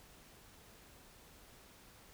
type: silence
effects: pink hiss -60 dBFS RMS until 2.13 s